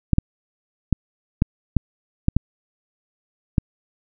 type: clicks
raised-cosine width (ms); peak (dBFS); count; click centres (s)
5; -3; 8; 0.133 / 0.184 / 0.927 / 1.421 / 1.767 / 2.284 / 2.366 / 3.582
effects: none